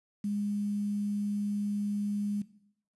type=tone with quantisation; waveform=sine; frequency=205.1 Hz; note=G#3; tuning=21 cents flat; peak=-29 dBFS; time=0.24-2.42 s; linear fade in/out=5 ms; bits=9; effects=noise-tail reverb RT60 0.7 s tail -17 dB re dry + resampled to 24000 Hz